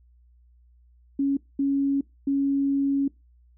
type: tone bursts at uneven times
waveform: sine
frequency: 277.2 Hz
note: C#4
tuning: in tune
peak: -20 dBFS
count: 3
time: 1.19-1.37 / 1.59-2.01 / 2.27-3.08 s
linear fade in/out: 5 ms
effects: noise-tail reverb RT60 0.2 s tail -22 dB re dry + added 60 Hz sine -54 dBFS peak until 3.57 s